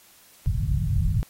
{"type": "low-pass noise", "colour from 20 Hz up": "white", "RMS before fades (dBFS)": -23, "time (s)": [0.46, 1.23], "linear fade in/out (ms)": 0, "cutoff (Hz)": 150, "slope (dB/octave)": 48, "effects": ["white hiss -54 dBFS RMS until 1.29 s", "AAC 48 kbps"]}